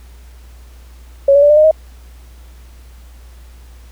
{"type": "tone with pitch steps", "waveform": "sine", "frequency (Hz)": [554.4, 568.7, 583.3, 598.3, 613.7, 629.5], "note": ["C#5", "C#5", "D5", "D5", "D#5", "D#5"], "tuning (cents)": [0, 44, -12, 32, -24, 20], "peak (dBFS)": -5, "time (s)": [1.28, 1.712], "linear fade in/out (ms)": 5, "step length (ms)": 72, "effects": ["added 60 Hz sine -36 dBFS peak until 3.91 s", "pink hiss -49 dBFS RMS until 3.91 s"]}